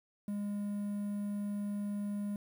triangle tone with quantisation, 204.4 Hz, G#3, 27 cents flat, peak -32 dBFS, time 0.28-2.36 s, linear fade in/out 2 ms, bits 10, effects none

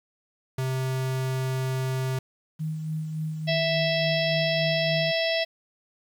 square tone, 130.81 Hz, C3, in tune, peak -26 dBFS, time 0.58-2.19 s, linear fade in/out 5 ms
sine tone with tremolo, 156.7 Hz, D#3, 13 cents sharp, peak -26 dBFS, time 2.59-5.12 s, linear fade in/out 20 ms, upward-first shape sine, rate 3.5 Hz, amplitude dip 40%
harmonic tone, 659.3 Hz, E5, in tune, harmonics 1 / 3 / 4 / 5 / 6 / 7 / 8, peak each -25 / -31 / -32 / -32 / -35 / -38 / -33 dBFS, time 3.47-5.45 s, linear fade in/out 20 ms
effects 9-bit

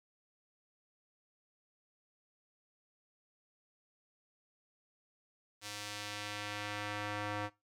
square tone with band-pass filter sweep, 103.83 Hz, G#2, in tune, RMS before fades -41 dBFS, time 5.61-7.5 s, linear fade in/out 50 ms, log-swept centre 5600 to 1200 Hz, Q 0.75, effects noise-tail reverb RT60 0.2 s tail -19 dB re dry

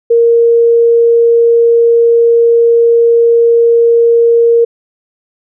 sine tone, 466.2 Hz, A#4, in tune, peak -4 dBFS, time 0.1-4.65 s, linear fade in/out 10 ms, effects none

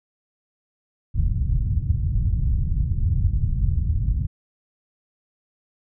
white low-pass noise, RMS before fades -21 dBFS, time 1.14-4.27 s, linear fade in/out 20 ms, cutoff 110 Hz, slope 24 dB/octave, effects none

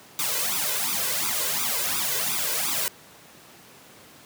white noise with flanger, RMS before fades -26 dBFS, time 0.19-2.88 s, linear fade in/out 0 ms, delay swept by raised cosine 0.82 to 2.02 ms, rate 2.8 Hz, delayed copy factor +1, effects pink hiss -49 dBFS RMS until 4.25 s + high-pass 150 Hz 12 dB/octave

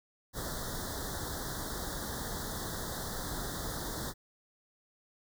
pink band-stop noise, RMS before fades -38 dBFS, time 0.33-4.14 s, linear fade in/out 50 ms, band 1900 to 3400 Hz, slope 96 dB/octave, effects none

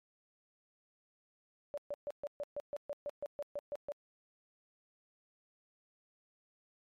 sine tone bursts, 579 Hz, D5, 25 cents flat, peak -36 dBFS, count 14, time 1.74-3.92 s, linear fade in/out 0 ms, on 35 ms, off 130 ms, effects MP3 64 kbps

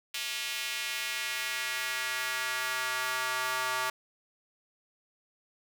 square tone with high-pass filter sweep, 128.4 Hz, C3, 32 cents flat, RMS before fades -33 dBFS, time 0.14-3.9 s, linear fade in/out 5 ms, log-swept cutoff 2800 to 1100 Hz, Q 1.6, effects none

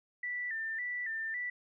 sine tone with vibrato, 1876 Hz, A#6, 11 cents sharp, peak -34 dBFS, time 0.23-1.5 s, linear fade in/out 5 ms, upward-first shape square, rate 1.8 Hz, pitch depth 81 cents each way, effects none

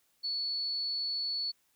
sine tone, 4426 Hz, C#8, 3 cents flat, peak -31 dBFS, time 0.23-1.52 s, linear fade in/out 20 ms, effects white hiss -72 dBFS RMS until 1.75 s

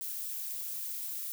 violet noise with amplitude modulation, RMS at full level -36 dBFS, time 0.01-1.32 s, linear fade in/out 0 ms, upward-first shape sine, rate 211 Hz, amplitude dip 45%, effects none

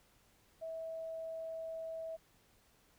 sine tone, 650 Hz, E5, 24 cents flat, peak -40 dBFS, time 0.61-2.17 s, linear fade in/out 20 ms, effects pink hiss -69 dBFS RMS until 2.98 s

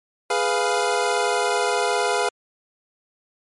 25% pulse chord, F diminished, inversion first, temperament equal, 415.3 / 493.9 / 698.5 Hz, Ab4 / Cb5 / F5, 0 / 0 / 0 cents, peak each -20 dBFS, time 0.3-2.29 s, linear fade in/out 5 ms, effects MP3 48 kbps

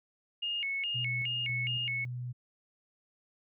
sine tone with vibrato, 2500 Hz, D#7, 8 cents sharp, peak -31 dBFS, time 0.42-2.05 s, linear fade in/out 10 ms, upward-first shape square, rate 2.4 Hz, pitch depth 220 cents each way
sine tone with tremolo, 123.5 Hz, B2, in tune, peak -35 dBFS, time 0.94-2.33 s, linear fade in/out 20 ms, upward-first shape square, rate 1.8 Hz, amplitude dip 45%
effects none

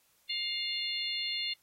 harmonic tone, 706 Hz, F5, 19 cents sharp, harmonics 3 / 4 / 5 / 6, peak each -39 / -37 / -38 / -36 dBFS, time 0.29-1.54 s, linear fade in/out 10 ms, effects white hiss -69 dBFS RMS until 1.62 s + AAC 48 kbps

